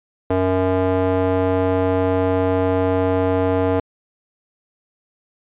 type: tone with band-pass filter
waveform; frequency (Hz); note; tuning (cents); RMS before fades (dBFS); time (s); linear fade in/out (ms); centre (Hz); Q
square; 93.1; F#2; +11; -18; 0.3-3.8; 5; 530; 1.4
effects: resampled to 8000 Hz